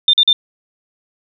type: tone bursts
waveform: sine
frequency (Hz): 3599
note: A7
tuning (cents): +38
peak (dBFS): -7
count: 3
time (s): 0.08-0.33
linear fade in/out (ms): 2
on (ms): 54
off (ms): 44
effects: none